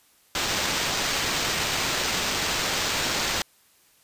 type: noise with sample-and-hold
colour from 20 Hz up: blue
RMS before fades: -26 dBFS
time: 0.35-3.42 s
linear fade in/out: 2 ms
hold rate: 11025 Hz
effects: white hiss -60 dBFS RMS until 4.03 s + resampled to 32000 Hz